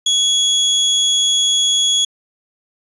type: tone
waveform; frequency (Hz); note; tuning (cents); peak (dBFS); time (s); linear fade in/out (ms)
30% pulse; 3351; G#7; +15; -10; 0.06-2.05; 5
effects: resampled to 24000 Hz